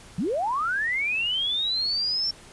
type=linear sweep; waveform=sine; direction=up; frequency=146.83 to 5460 Hz; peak=-23 dBFS; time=0.18-2.31 s; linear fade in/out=5 ms; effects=pink hiss -48 dBFS RMS until 2.52 s + resampled to 24000 Hz